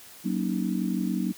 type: chord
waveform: sine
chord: D# minor seventh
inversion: first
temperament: just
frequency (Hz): 186.68 / 233.3 / 280 / 311.1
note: F#3 / A#3 / C#4 / D#4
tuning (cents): +16 / +2 / +18 / 0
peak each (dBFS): -28 / -30 / -33 / -32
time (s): 0.24-1.33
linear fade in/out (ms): 20
effects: white hiss -48 dBFS RMS until 1.37 s